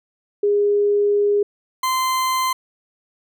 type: tone pair in turn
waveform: sine / 40% pulse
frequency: 409.8 / 1036.2 Hz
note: G#4 / C6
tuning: -23 / -17 cents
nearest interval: octave + major third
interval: 1606 cents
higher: second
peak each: -14 / -17 dBFS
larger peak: first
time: 0.43-1.43 / 1.83-2.53 s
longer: first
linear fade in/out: 5 ms
effects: none